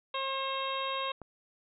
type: harmonic tone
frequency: 537 Hz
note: C5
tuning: 45 cents sharp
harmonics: 1 / 2 / 3 / 4 / 5 / 6 / 7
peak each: -38 / -34 / -46 / -45 / -41 / -42 / -40 dBFS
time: 0.14-1.12 s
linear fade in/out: 5 ms
type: click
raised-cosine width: 1 ms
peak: -30 dBFS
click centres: 1.217 s
effects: none